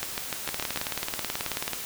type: two click trains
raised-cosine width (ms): 0.2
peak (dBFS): -11 / -11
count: 24 / 6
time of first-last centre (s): 0.49-1.733 / 0.03-0.774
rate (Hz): 18.5 / 6.72
effects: white hiss -36 dBFS RMS until 1.85 s